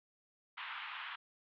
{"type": "band-pass noise", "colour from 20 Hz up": "pink", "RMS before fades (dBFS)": -45, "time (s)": [0.57, 1.16], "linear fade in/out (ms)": 10, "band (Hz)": [910, 3400], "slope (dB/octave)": 48, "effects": []}